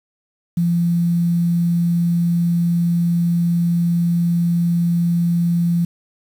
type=tone with quantisation; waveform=sine; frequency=171.3 Hz; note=F3; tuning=33 cents flat; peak=-14 dBFS; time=0.57-5.85 s; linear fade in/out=5 ms; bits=7; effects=none